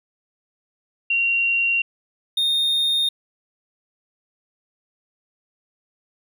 sine / triangle tone pair in turn, 2755 / 3677 Hz, F7 / A#7, -24 / -24 cents, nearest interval perfect fourth, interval 500 cents, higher second, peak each -17 / -16 dBFS, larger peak second, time 1.1-1.82 / 2.37-3.09 s, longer neither, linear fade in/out 5 ms, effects none

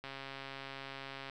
click train, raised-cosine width 0.3 ms, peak -28 dBFS, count 172, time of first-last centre 0.04-1.297 s, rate 136 Hz, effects none

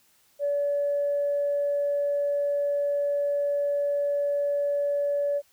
sine tone, 573 Hz, D5, 43 cents flat, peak -22 dBFS, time 0.39-5.42 s, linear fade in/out 50 ms, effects tanh soft clip ceiling -18 dBFS + white hiss -63 dBFS RMS until 5.52 s

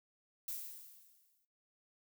violet noise with exponential decay, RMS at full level -40 dBFS, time 0.48-1.45 s, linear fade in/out 2 ms, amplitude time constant 210 ms, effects noise-tail reverb RT60 0.2 s tail -17 dB re dry

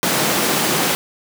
pink high-pass noise, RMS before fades -18 dBFS, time 0.03-0.95 s, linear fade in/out 0 ms, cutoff 160 Hz, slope 24 dB/octave, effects none

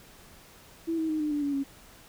sine tone with pitch steps, 329.6 / 320 / 310.7 / 301.7 / 293 / 284.5 / 276.2 Hz, E4 / D#4 / D#4 / D4 / D4 / C#4 / C#4, 0 / +49 / -2 / +47 / -4 / +45 / -6 cents, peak -26 dBFS, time 0.87-1.64 s, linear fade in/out 20 ms, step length 110 ms, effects pink hiss -53 dBFS RMS until 2.08 s

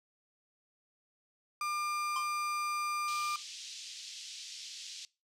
35% pulse tone, 1200 Hz, D6, 37 cents sharp, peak -31 dBFS, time 1.61-3.36 s, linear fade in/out 2 ms
square tone with exponential decay, 1046.5 Hz, C6, in tune, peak -34 dBFS, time 2.16-2.32 s, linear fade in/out 2 ms, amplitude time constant 34 ms
white band-pass noise, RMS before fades -46 dBFS, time 3.08-5.05 s, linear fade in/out 0 ms, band 2900 to 6200 Hz, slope 24 dB/octave
effects noise-tail reverb RT60 0.3 s tail -23 dB re dry + low-pass 11000 Hz 12 dB/octave

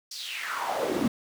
brown noise with high-pass filter sweep, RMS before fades -30 dBFS, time 0.11-1.08 s, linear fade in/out 5 ms, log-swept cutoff 5400 to 220 Hz, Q 4.1, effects none

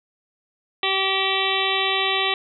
harmonic tone, 385.2 Hz, G4, 30 cents flat, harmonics 1 / 2 / 3 / 5 / 6 / 7 / 8 / 9 / 10, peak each -28 / -28 / -28 / -28 / -28 / -28 / -28 / -28 / -28 dBFS, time 0.83-2.34 s, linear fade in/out 2 ms, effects none

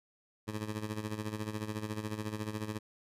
15% pulse tone with tremolo, 107.1 Hz, A2, 46 cents flat, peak -27 dBFS, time 0.47-2.79 s, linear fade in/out 20 ms, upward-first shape sine, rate 14 Hz, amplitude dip 70%, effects resampled to 32000 Hz

